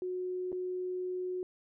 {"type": "tone with dropouts", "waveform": "sine", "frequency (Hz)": 365.4, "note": "F#4", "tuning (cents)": -22, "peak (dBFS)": -33, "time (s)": [0.02, 1.43], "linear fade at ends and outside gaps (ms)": 1, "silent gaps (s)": [0.519, 0.527], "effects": []}